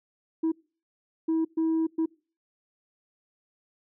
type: tone bursts at uneven times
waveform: sine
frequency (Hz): 323.3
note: E4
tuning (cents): -34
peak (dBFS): -20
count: 4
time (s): 0.43-0.52 / 1.28-1.45 / 1.57-1.87 / 1.98-2.06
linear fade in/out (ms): 10
effects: noise-tail reverb RT60 0.4 s tail -26 dB re dry + tanh soft clip ceiling -21 dBFS